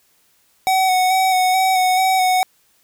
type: tone with vibrato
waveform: square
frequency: 748 Hz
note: F#5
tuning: 19 cents sharp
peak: -14 dBFS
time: 0.67-2.43 s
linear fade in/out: 0 ms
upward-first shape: square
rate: 2.3 Hz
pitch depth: 20 cents each way
effects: white hiss -59 dBFS RMS until 2.83 s